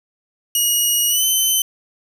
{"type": "tone with pitch glide", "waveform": "10% pulse", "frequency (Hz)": [2894, 3061], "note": ["F#7", "G7"], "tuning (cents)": [-39, -42], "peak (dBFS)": -7, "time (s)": [0.55, 1.62], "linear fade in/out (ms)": 2, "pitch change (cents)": 97, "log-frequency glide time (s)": [1.09, 1.24], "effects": []}